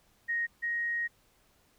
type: tone pair in turn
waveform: sine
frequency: 1869 / 1877.5 Hz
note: A#6 / A#6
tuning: +4 / +12 cents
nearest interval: unison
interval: 8 cents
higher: second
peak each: -28 / -29 dBFS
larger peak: first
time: 0.28-0.47 / 0.62-1.08 s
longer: second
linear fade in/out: 20 ms
effects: pink hiss -67 dBFS RMS until 1.78 s

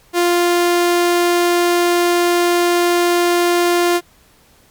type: tone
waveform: sawtooth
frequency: 349.2 Hz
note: F4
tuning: in tune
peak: -8 dBFS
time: 0.13-4.01 s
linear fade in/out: 50 ms
effects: pink hiss -51 dBFS RMS until 4.7 s + MP3 96 kbps

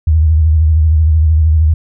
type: tone with vibrato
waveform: sine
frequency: 78.6 Hz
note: D#2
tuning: 18 cents sharp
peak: -6 dBFS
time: 0.07-1.74 s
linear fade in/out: 5 ms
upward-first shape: sine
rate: 13 Hz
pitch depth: 77 cents each way
effects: none

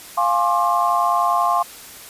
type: chord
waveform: sine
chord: D half-diminished seventh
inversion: first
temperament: equal with one note detuned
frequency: 698.5 / 830.6 / 1064.2 / 1174.7 Hz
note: F5 / Ab5 / C6 / D6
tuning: 0 / 0 / +29 / 0 cents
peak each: -20 / -24 / -18 / -24 dBFS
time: 0.17-1.63 s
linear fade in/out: 10 ms
effects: white hiss -39 dBFS RMS until 2.09 s + resampled to 32000 Hz

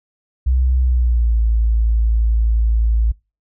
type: tone with pitch glide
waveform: sine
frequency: 63.7 to 55.78 Hz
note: C2 to A1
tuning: -46 to +24 cents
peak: -12 dBFS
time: 0.46-3.12 s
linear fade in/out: 10 ms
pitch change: -230 cents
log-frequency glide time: 0.8-1.39 s
effects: noise-tail reverb RT60 0.3 s tail -26 dB re dry

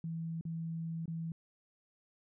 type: tone with dropouts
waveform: sine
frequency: 164.2 Hz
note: E3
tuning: 6 cents flat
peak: -36 dBFS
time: 0.04-1.32 s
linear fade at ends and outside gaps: 2 ms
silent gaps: 0.411-0.452 / 1.057-1.079 s
effects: none

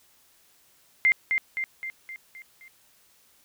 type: tone with echo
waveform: sine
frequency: 2094 Hz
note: C7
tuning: 1 cent sharp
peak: -16 dBFS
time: 1.05-1.12 s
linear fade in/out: 0 ms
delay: 260 ms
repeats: 6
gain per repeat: -5 dB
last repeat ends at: 2.68 s
effects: white hiss -61 dBFS RMS until 3.44 s

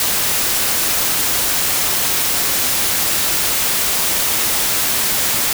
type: noise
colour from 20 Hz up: white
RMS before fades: -17 dBFS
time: 0-5.53 s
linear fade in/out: 2 ms
effects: none

